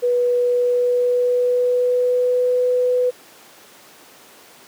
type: tone with pitch glide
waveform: sine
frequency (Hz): 489.1 to 497.9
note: B4 to B4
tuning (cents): -17 to +14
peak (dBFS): -14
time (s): 0.02-3.11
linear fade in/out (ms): 20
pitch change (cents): +31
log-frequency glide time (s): 0.37-2.58
effects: pink hiss -45 dBFS RMS until 4.67 s + high-pass 300 Hz 12 dB/octave